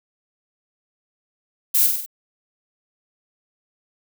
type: noise with echo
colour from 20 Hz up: violet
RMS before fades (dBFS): -17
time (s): 1.74-1.87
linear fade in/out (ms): 10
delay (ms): 48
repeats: 4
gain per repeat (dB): -4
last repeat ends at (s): 2.062
effects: none